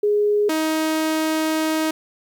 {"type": "tone pair in turn", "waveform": ["sine", "sawtooth"], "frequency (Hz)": [415.3, 315.2], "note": ["G#4", "D#4"], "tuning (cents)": [0, 23], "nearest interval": "perfect fourth", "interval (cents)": 477, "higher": "first", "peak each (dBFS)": -15, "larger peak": "neither", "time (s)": [[0.03, 0.49], [0.49, 1.91]], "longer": "second", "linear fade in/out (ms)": 5, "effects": ["9-bit"]}